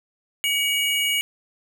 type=tone pair together; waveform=square; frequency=2261 / 2897 Hz; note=C#7 / F#7; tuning=+34 / -37 cents; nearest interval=major third; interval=429 cents; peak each=-24 / -23 dBFS; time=0.44-1.21 s; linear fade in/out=0 ms; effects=none